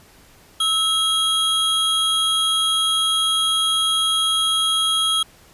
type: tone pair together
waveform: square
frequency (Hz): 1300 / 3276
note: E6 / G#7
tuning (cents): -24 / -24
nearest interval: octave + major third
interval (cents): 1600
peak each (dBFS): -25 / -18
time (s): 0.6-5.23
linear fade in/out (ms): 5
effects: pink hiss -50 dBFS RMS until 5.53 s + resampled to 32000 Hz